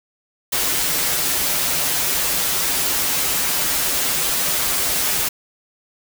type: noise with comb filter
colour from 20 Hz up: white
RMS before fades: -20 dBFS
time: 0.52-5.29 s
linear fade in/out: 10 ms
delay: 9.1 ms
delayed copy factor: -0.65
effects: none